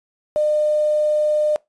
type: tone with quantisation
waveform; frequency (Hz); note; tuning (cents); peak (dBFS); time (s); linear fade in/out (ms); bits
sine; 604; D5; +48; -15; 0.36-1.56; 0; 7
effects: noise-tail reverb RT60 0.2 s tail -23 dB re dry + resampled to 24000 Hz